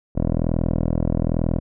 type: tone with low-pass filter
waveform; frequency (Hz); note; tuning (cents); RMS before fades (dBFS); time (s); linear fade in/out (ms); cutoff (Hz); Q
10% pulse; 41.11; E1; -4; -21; 0.15-1.6; 20; 510; 1.3
effects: none